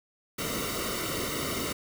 pink noise with comb filter, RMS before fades -32 dBFS, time 0.38-1.73 s, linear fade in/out 10 ms, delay 1.2 ms, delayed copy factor -0.8, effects none

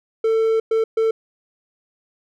triangle tone bursts at uneven times, 446.6 Hz, A4, 26 cents sharp, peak -13 dBFS, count 3, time 0.24-0.6 / 0.71-0.84 / 0.97-1.11 s, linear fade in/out 5 ms, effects none

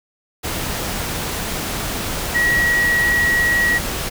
sine tone in noise, 1913 Hz, A#6, 44 cents sharp, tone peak -14 dBFS, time 2.34-3.79 s, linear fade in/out 20 ms, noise pink, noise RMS -24 dBFS, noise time 0.43-4.1 s, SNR +7 dB, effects none

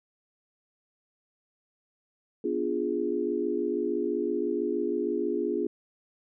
sine chord, B diminished seventh, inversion none, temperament equal, 246.9 / 293.7 / 349.2 / 415.3 Hz, B3 / D4 / F4 / Ab4, 0 / 0 / 0 / 0 cents, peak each -34 / -33 / -30 / -30 dBFS, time 2.44-5.67 s, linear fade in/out 5 ms, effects none

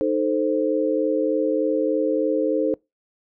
sine chord, A diminished, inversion second, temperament equal with one note detuned, 309 / 440 / 523.3 Hz, Eb4 / A4 / C5, -12 / 0 / 0 cents, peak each -23 dBFS, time 0.01-2.74 s, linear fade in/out 0 ms, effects noise-tail reverb RT60 0.2 s tail -24 dB re dry

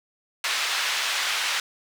white band-pass noise, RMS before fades -26 dBFS, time 0.44-1.6 s, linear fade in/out 2 ms, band 1100 to 3800 Hz, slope 12 dB/octave, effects none

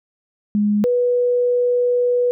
sine tone pair in turn, 207.7 / 490 Hz, G#3 / B4, 0 / -14 cents, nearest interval octave + minor third, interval 1486 cents, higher second, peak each -14 dBFS, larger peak neither, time 0.55-0.84 / 0.84-2.31 s, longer second, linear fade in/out 0 ms, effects none

